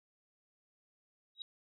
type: tone with exponential growth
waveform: sine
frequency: 3833 Hz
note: A#7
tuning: 47 cents sharp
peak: -36 dBFS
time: 1.35-1.42 s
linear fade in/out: 1 ms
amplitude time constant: 15 ms
effects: none